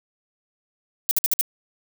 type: noise bursts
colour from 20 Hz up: violet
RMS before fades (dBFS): -19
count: 5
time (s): 1.09-1.411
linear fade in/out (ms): 0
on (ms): 21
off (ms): 54
effects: none